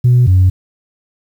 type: tone pair in turn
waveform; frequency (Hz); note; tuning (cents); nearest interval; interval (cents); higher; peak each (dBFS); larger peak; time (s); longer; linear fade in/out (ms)
sine; 123.47 / 92.56; B2 / F#2; 0 / +1; perfect fourth; 499; first; -4; neither; 0.04-0.27 / 0.27-0.5; neither; 10
effects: tanh soft clip ceiling -3 dBFS + 7-bit